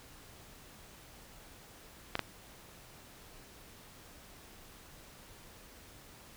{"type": "clicks", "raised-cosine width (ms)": 0.3, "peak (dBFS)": -15, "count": 2, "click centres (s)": [2.154, 2.193], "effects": ["pink hiss -55 dBFS RMS until 6.36 s"]}